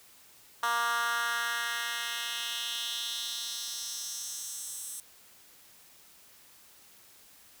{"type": "tone with high-pass filter sweep", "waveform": "10% pulse", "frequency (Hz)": 234.9, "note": "A#3", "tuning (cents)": 13, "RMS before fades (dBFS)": -34, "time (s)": [0.63, 5], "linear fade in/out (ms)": 2, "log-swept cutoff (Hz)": [1100, 8800], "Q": 2.2, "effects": ["white hiss -57 dBFS RMS until 7.6 s"]}